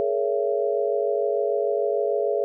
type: chord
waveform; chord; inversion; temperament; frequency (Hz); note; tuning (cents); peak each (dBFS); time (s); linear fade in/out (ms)
sine; A# half-diminished seventh; third; just; 419.5 / 466.2 / 559.4 / 671.3; G#4 / A#4 / C#5 / E5; +17 / 0 / +16 / +31; -24 / -28 / -26 / -28; 0-2.44; 0
effects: none